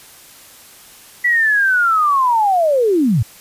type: linear sweep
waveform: sine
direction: down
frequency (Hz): 1968 to 92.5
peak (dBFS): -11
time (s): 1.24-3.23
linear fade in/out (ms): 10
effects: white hiss -42 dBFS RMS until 3.4 s + resampled to 32000 Hz